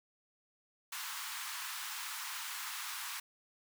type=high-pass noise; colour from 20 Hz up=pink; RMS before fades=-42 dBFS; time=0.92-3.2 s; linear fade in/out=5 ms; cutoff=930 Hz; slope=48 dB/octave; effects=none

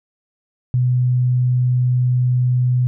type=tone; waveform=sine; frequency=125.1 Hz; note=B2; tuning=23 cents sharp; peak=-13 dBFS; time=0.74-2.87 s; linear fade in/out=0 ms; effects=none

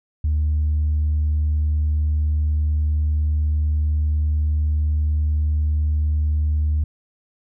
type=tone; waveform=sine; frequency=75.8 Hz; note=D#2; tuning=45 cents flat; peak=-15 dBFS; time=0.24-6.84 s; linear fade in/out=5 ms; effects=tanh soft clip ceiling -14 dBFS

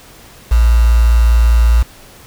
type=tone with quantisation; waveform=sine; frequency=57.5 Hz; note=A#1; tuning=23 cents flat; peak=-6 dBFS; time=0.51-1.83 s; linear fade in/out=10 ms; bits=4; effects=pink hiss -40 dBFS RMS until 2.26 s

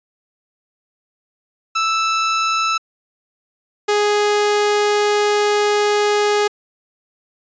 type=tone pair in turn; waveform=sawtooth; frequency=1318.5 / 415.3 Hz; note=E6 / G#4; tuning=0 / 0 cents; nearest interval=octave + minor sixth; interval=2000 cents; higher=first; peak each=-12 / -10 dBFS; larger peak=second; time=1.75-2.78 / 3.88-6.48 s; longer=second; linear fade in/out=10 ms; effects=resampled to 16000 Hz

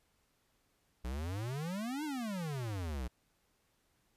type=exponential two-way sweep; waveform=square; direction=up then down; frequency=58.3 to 315.5 to 58.3 Hz; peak=-37 dBFS; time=1.04-3.08 s; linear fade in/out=10 ms; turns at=2.04 s; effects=pink hiss -75 dBFS RMS until 4.16 s + resampled to 32000 Hz

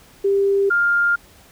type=tone pair in turn; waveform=sine; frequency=396.2 / 1403.4 Hz; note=G4 / F6; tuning=+18 / +8 cents; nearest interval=octave + minor seventh; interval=2190 cents; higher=second; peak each=-14 dBFS; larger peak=neither; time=0.24-0.7 / 0.7-1.16 s; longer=neither; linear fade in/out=10 ms; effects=pink hiss -49 dBFS RMS until 1.51 s

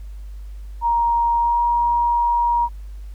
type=tone with pitch glide; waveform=sine; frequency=939 to 948.8 Hz; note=A#5 to A#5; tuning=+12 to +30 cents; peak=-15 dBFS; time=0.81-2.69 s; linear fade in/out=50 ms; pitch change=+18 cents; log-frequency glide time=1.38-1.61 s; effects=added 50 Hz sine -31 dBFS peak until 3.14 s + pink hiss -57 dBFS RMS until 3.14 s

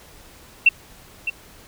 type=tone with echo; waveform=sine; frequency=2700 Hz; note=E7; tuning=41 cents sharp; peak=-8 dBFS; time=0.66-0.69 s; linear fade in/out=5 ms; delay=610 ms; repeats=1; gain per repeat=-12 dB; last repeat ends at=1.3 s; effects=pink hiss -47 dBFS RMS until 1.67 s

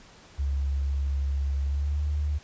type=tone with pitch glide; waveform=sine; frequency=69.3 to 73.85 Hz; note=C#2 to D2; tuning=0 to +10 cents; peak=-24 dBFS; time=0.38-2.39 s; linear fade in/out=20 ms; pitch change=+110 cents; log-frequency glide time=1.63-2.01 s; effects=pink hiss -52 dBFS RMS until 2.43 s + resampled to 16000 Hz

